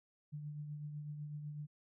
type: tone with tremolo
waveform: sine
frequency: 148.6 Hz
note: D3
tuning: 21 cents sharp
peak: -40 dBFS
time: 0.32-1.67 s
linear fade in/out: 20 ms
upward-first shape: triangle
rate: 8 Hz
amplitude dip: 45%
effects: none